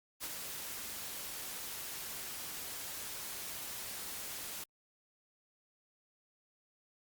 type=noise with ADSR envelope; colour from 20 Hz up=white; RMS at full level=-39 dBFS; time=0.2-4.64 s; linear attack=40 ms; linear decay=39 ms; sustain=-4 dB; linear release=6 ms; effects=Opus 48 kbps